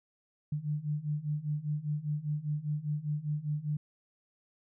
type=beating tone pair; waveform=sine; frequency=146.83 / 151.83 Hz; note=D3 / D#3; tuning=0 / -42 cents; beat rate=5 Hz; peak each=-35 / -33 dBFS; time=0.52-3.77 s; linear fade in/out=5 ms; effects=none